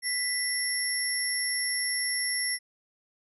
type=tone cluster; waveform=sine; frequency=1982 / 5470 / 11180 Hz; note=B6 / F8 / F9; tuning=+6 / -37 / +1 cents; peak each=-31 dBFS; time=0.02-2.59 s; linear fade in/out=50 ms; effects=none